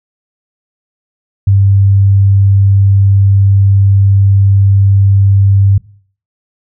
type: tone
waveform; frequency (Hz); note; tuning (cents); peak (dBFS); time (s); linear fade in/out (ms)
sine; 98.6; G2; +11; -4; 1.47-5.78; 5
effects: noise-tail reverb RT60 0.5 s tail -21 dB re dry